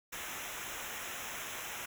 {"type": "noise with comb filter", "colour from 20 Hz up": "pink", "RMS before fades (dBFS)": -42, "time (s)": [0.12, 1.86], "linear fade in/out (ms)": 10, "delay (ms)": 0.22, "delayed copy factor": -0.85, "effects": []}